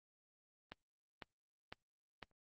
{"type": "click train", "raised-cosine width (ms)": 0.3, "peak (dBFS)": -30, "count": 4, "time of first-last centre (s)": [0.72, 2.228], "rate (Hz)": 1.99, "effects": ["Opus 24 kbps"]}